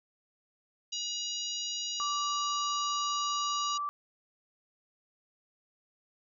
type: harmonic tone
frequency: 960 Hz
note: B5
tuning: 49 cents flat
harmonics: 3 / 4 / 5 / 6 / 7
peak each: -38 / -39 / -40 / -41 / -41 dBFS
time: 0.92-3.78 s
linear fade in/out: 10 ms
type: tone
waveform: sine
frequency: 1165 Hz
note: D6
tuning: 14 cents flat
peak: -31 dBFS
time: 2-3.89 s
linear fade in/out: 0 ms
effects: none